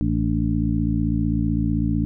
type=harmonic tone with a mistuned harmonic; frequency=55.7 Hz; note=A1; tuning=22 cents sharp; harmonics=1 / 2 / 3 / 4 / 5; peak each=-25 / -25 / -25 / -25 / -25 dBFS; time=0.01-2.05 s; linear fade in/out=0 ms; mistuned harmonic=5; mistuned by=+78 cents; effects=none